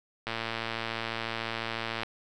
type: click train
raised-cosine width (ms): 0.3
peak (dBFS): -16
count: 202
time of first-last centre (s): 0.27-2.033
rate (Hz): 114
effects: none